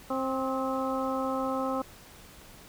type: harmonic tone with a mistuned harmonic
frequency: 264.4 Hz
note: C4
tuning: 18 cents sharp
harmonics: 1 / 2 / 3 / 4 / 5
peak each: -32 / -32 / -36 / -36 / -36 dBFS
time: 0.1-1.82 s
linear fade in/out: 5 ms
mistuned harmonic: 5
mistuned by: -40 cents
effects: pink hiss -51 dBFS RMS until 2.68 s